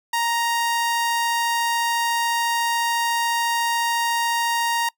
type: tone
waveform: sawtooth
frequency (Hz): 934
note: A#5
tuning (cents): +3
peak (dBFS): -16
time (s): 0.13-4.89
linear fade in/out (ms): 5
effects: noise-tail reverb RT60 0.1 s tail -23 dB re dry